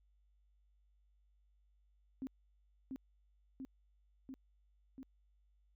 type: tone with echo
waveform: sine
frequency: 264.2 Hz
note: C4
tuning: 17 cents sharp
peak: -39 dBFS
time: 2.22-2.27 s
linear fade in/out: 0 ms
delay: 690 ms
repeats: 4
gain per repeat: -2 dB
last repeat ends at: 5.03 s
effects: added 50 Hz sine -69 dBFS peak until 5.75 s